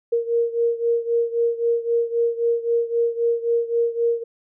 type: beating tone pair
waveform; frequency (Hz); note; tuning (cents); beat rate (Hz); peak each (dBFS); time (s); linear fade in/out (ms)
sine; 466.2 / 470; A#4 / A#4; 0 / +14; 3.8; -20 / -23; 0.12-4.24; 10
effects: none